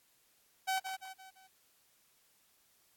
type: tone with echo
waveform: sawtooth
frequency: 761 Hz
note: F#5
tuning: 48 cents sharp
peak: -27 dBFS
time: 0.67-0.8 s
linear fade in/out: 20 ms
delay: 170 ms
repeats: 4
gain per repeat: -7 dB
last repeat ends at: 1.48 s
effects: white hiss -70 dBFS RMS until 2.96 s + AAC 64 kbps